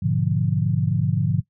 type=chord; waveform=sine; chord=G# diminished seventh; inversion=none; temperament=equal; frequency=103.83 / 123.47 / 146.83 / 174.61 Hz; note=G#2 / B2 / D3 / F3; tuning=0 / 0 / 0 / 0 cents; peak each=-24 / -25 / -22 / -24 dBFS; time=0.02-1.41 s; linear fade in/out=10 ms; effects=noise-tail reverb RT60 0.1 s tail -18 dB re dry